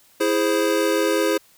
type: chord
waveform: square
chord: E augmented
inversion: none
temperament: equal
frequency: 329.6 / 415.3 / 523.3 Hz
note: E4 / G#4 / B#4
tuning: 0 / 0 / 0 cents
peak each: -23 dBFS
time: 0.2-1.38 s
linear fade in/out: 10 ms
effects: white hiss -55 dBFS RMS until 1.57 s